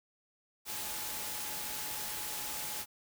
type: tone in noise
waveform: sine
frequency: 850 Hz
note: G#5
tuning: 40 cents sharp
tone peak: -50 dBFS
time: 0.65-2.86 s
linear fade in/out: 50 ms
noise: white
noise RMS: -39 dBFS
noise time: 0.65-2.86 s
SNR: -14 dB
effects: none